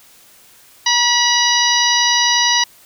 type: harmonic tone with a mistuned harmonic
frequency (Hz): 971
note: B5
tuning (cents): -30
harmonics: 1 / 2 / 3 / 4 / 5 / 6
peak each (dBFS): -19 / -19 / -19 / -19 / -19 / -19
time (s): 0.86-2.64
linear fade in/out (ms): 5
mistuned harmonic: 1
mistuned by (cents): -28
effects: white hiss -47 dBFS RMS until 2.85 s